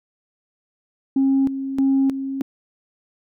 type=tone with tremolo; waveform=sine; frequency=270.2 Hz; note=C#4; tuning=44 cents flat; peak=-13 dBFS; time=1.16-2.42 s; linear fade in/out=5 ms; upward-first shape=square; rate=1.6 Hz; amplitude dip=70%; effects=tanh soft clip ceiling -11 dBFS